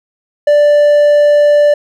triangle tone, 587.3 Hz, D5, in tune, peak -3 dBFS, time 0.47-1.74 s, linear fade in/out 5 ms, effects none

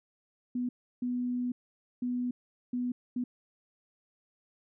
sine tone bursts at uneven times, 246.8 Hz, B3, 1 cent flat, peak -29 dBFS, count 5, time 0.55-0.69 / 1.02-1.52 / 2.02-2.31 / 2.73-2.92 / 3.16-3.24 s, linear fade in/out 5 ms, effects none

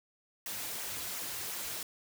white noise with flanger, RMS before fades -39 dBFS, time 0.46-1.83 s, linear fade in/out 2 ms, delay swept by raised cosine 0.21 to 5.41 ms, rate 2.8 Hz, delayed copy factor -0.5, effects none

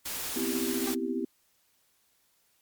white noise, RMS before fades -35 dBFS, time 0.05-0.95 s, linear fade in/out 10 ms
sine chord, C major seventh, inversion third, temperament equal, 246.9 / 261.6 / 329.6 / 392 Hz, B3 / C4 / E4 / G4, 0 / 0 / 0 / 0 cents, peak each -34 dBFS, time 0.36-1.25 s, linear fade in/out 5 ms
15% pulse tone with exponential decay, 392.5 Hz, G4, 2 cents sharp, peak -24 dBFS, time 0.87-0.97 s, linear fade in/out 5 ms, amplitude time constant 21 ms
effects white hiss -69 dBFS RMS until 2.61 s + MP3 96 kbps

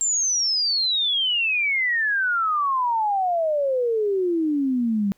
sine exponential sweep, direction down, 7459 to 194.1 Hz, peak -19 dBFS, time 0.01-5.12 s, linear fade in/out 0 ms, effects pink hiss -63 dBFS RMS until 5.17 s

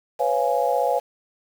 sine chord, C# dominant seventh, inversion third, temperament just, 498.9 / 554.4 / 693 / 831.5 Hz, B4 / C#5 / E#5 / G#5, +17 / 0 / -14 / +2 cents, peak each -24 dBFS, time 0.19-1 s, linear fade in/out 20 ms, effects 7-bit

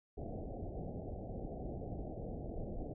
pink low-pass noise, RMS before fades -43 dBFS, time 0.17-2.94 s, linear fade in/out 10 ms, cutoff 760 Hz, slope 96 dB/octave, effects none

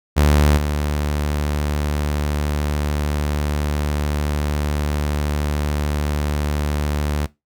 sawtooth tone with level steps, 73.9 Hz, D2, 11 cents sharp, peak -8 / -15 dBFS, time 0.16-7.27 s, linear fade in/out 20 ms, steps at 0.57 s, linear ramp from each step 5 ms, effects noise-tail reverb RT60 0.2 s tail -19 dB re dry

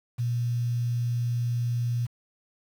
sine tone with quantisation, 120 Hz, B2, 49 cents flat, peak -24 dBFS, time 0.18-2.07 s, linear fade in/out 20 ms, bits 8, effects none

